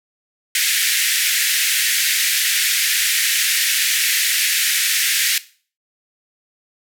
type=band-pass noise; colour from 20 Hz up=pink; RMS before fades=-18 dBFS; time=0.55-5.38 s; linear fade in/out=2 ms; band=1700 to 16000 Hz; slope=48 dB/octave; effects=noise-tail reverb RT60 0.4 s tail -17 dB re dry